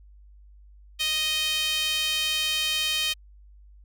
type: tone with high-pass filter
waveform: sawtooth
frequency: 622.3 Hz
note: D#5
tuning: in tune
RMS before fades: -26 dBFS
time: 0.99-3.14 s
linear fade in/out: 20 ms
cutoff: 3000 Hz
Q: 3.2
effects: added 50 Hz sine -48 dBFS peak until 3.84 s